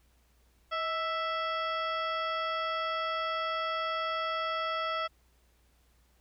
harmonic tone with a mistuned harmonic, 660 Hz, E5, 2 cents sharp, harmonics 1 / 2 / 3 / 4 / 5 / 7 / 8, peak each -36 / -32 / -40 / -45 / -41 / -50 / -49 dBFS, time 0.71-5.08 s, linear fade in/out 20 ms, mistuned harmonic 1, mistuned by -58 cents, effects added 60 Hz sine -65 dBFS peak until 6.2 s + pink hiss -70 dBFS RMS until 6.2 s

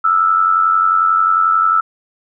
sine tone with amplitude modulation, 1318.5 Hz, E6, in tune, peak -7 dBFS, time 0.04-1.81 s, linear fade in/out 10 ms, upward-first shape sine, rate 91.2 Hz, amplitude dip 65%, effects none

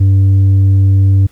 triangle tone with tanh clipping, 97.1 Hz, G2, 16 cents flat, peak -6 dBFS, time 0-1.27 s, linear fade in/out 10 ms, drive 8 dB, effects pink hiss -50 dBFS RMS until 1.31 s

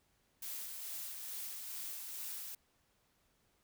blue noise with tremolo, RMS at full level -43 dBFS, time 0.42-2.55 s, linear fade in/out 5 ms, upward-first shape sine, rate 2.3 Hz, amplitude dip 30%, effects pink hiss -75 dBFS RMS until 3.63 s

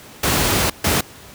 pink noise bursts at uneven times, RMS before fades -17 dBFS, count 2, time 0.23-0.7 / 0.84-1.01 s, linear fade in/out 5 ms, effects pink hiss -41 dBFS RMS until 1.34 s + high-pass 60 Hz 12 dB/octave

